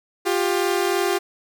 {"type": "tone pair together", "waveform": "sawtooth", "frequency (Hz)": [353, 396.2], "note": ["F4", "G4"], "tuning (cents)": [19, 18], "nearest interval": "major second", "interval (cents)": 199, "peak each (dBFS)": -18, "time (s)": [0.25, 1.19], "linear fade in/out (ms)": 20, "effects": []}